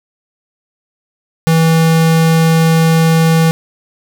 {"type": "tone", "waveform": "square", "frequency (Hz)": 162.8, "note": "E3", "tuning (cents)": -21, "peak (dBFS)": -8, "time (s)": [1.47, 3.51], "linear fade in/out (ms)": 0, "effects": []}